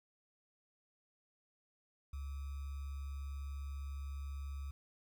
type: tone with sample-and-hold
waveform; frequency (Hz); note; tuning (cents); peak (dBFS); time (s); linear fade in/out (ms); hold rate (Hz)
sine; 69.7; C#2; +10; -40; 2.13-4.71; 5; 1225
effects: none